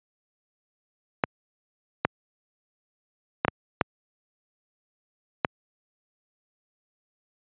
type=clicks; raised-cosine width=0.5 ms; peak=-4 dBFS; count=6; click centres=1.238 / 2.05 / 3.449 / 3.482 / 3.812 / 5.448 s; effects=high-pass 100 Hz 12 dB/octave + resampled to 8000 Hz